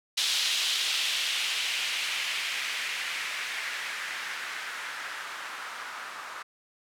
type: noise with low-pass filter sweep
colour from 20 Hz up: violet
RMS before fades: -32 dBFS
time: 0.17-6.43 s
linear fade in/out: 10 ms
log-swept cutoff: 3600 to 1200 Hz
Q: 1.9
effects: none